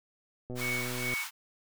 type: click train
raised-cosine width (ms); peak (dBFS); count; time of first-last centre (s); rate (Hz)
2; -27; 80; 0.5-1.137; 124
type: high-pass noise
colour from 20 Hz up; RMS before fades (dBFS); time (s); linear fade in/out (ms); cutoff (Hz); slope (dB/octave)
pink; -39; 0.55-1.31; 50; 920; 48
type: tone with tremolo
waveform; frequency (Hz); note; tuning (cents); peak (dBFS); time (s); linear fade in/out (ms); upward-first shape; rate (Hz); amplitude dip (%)
sine; 2228; C#7; +8; -30; 0.61-1.24; 5; sine; 2.4; 90
effects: none